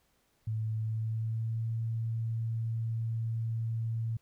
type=tone with pitch glide; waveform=sine; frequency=110 to 113.55 Hz; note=A2 to A#2; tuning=0 to -45 cents; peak=-30 dBFS; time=0.47-4.17 s; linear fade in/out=5 ms; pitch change=+55 cents; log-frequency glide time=0.78-1.68 s; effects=pink hiss -72 dBFS RMS until 4.21 s